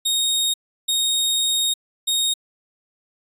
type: tone bursts at uneven times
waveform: sawtooth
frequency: 3729 Hz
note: A#7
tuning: in tune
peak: -15 dBFS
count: 3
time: 0.05-0.54 / 0.88-1.74 / 2.07-2.34 s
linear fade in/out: 10 ms
effects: resampled to 32000 Hz

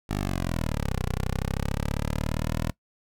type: linear two-way sweep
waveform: 10% pulse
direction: down then up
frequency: 51.91 to 30.61 to 40.65 Hz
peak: -18 dBFS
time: 0.09-2.71 s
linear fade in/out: 10 ms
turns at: 1.02 s
effects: noise-tail reverb RT60 0.1 s tail -21 dB re dry

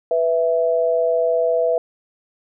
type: tone pair together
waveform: sine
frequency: 494 / 659.4 Hz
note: B4 / E5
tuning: 0 / 0 cents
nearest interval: perfect fourth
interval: 500 cents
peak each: -18 dBFS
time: 0.11-1.78 s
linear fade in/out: 2 ms
effects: none

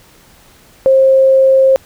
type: tone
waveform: sine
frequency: 532 Hz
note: C5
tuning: 29 cents sharp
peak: -5 dBFS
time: 0.86-1.76 s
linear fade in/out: 0 ms
effects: pink hiss -45 dBFS RMS until 1.85 s

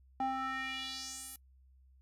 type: tone with band-pass filter sweep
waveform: square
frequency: 263.7 Hz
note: C4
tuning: 14 cents sharp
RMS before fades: -39 dBFS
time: 0.2-1.36 s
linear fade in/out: 2 ms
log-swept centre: 720 to 12000 Hz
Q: 2.8
effects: noise-tail reverb RT60 0.1 s tail -23 dB re dry + added 65 Hz sine -60 dBFS peak until 2.01 s

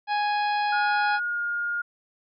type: harmonic tone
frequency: 830.6 Hz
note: G#5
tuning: in tune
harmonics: 1 / 2 / 3 / 4 / 5 / 6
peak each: -23 / -31 / -35 / -40 / -39 / -43 dBFS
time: 0.07-1.2 s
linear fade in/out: 50 ms
type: tone with pitch glide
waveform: sine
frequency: 1439 to 1420 Hz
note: F#6 to F6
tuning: -49 to +28 cents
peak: -25 dBFS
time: 0.72-1.82 s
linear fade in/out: 10 ms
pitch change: -23 cents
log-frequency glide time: 1.18-1.41 s
effects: none

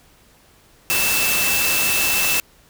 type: tone in noise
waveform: sine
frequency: 2650 Hz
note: E7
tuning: 9 cents sharp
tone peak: -21 dBFS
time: 0.9-2.4 s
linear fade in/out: 0 ms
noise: white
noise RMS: -20 dBFS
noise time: 0.9-2.4 s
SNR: -4 dB
effects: pink hiss -53 dBFS RMS until 2.69 s

